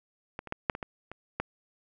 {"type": "clicks", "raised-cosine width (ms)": 0.5, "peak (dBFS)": [-21, -27, -16, -9, -21, -20, -26, -14], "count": 8, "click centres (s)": [0.391, 0.473, 0.524, 0.698, 0.751, 0.828, 1.116, 1.4], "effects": []}